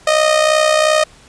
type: tone with amplitude modulation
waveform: sawtooth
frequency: 619 Hz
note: D#5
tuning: 9 cents flat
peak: -4 dBFS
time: 0.07-1.04 s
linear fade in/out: 5 ms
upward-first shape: sine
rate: 62.8 Hz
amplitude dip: 60%
effects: pink hiss -45 dBFS RMS until 1.28 s + resampled to 22050 Hz